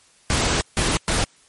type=noise bursts at uneven times; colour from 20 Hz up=pink; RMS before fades=-20 dBFS; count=3; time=0.3-0.61 / 0.77-0.97 / 1.08-1.24 s; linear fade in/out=0 ms; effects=white hiss -55 dBFS RMS until 1.48 s + MP3 48 kbps